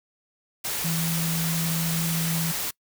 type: tone in noise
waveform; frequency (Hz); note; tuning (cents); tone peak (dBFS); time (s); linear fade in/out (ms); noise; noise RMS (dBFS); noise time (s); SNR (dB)
sine; 164.81; E3; 0; -25; 0.84-2.52; 10; white; -29; 0.64-2.71; +1
effects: noise-tail reverb RT60 0.1 s tail -24 dB re dry